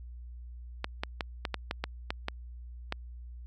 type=clicks; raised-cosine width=0.3 ms; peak=-15 dBFS; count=10; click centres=0.844 / 1.035 / 1.208 / 1.452 / 1.543 / 1.711 / 1.84 / 2.105 / 2.284 / 2.924 s; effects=added 60 Hz sine -42 dBFS peak until 3.46 s